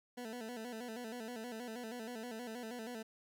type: tone with vibrato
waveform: 20% pulse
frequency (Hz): 233.1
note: A#3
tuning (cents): 0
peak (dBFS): -38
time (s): 0.17-3.03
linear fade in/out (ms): 10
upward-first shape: square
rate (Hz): 6.3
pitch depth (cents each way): 92
effects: none